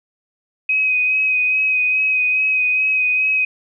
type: tone with vibrato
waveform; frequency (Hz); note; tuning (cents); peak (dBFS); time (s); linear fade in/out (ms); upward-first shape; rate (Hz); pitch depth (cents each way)
sine; 2522; D#7; +23; -14; 0.69-3.45; 5; sine; 2.4; 21
effects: none